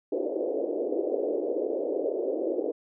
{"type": "band-pass noise", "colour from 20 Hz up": "white", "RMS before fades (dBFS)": -29, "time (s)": [0.12, 2.72], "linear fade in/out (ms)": 5, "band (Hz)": [310, 560], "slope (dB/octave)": 48, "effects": []}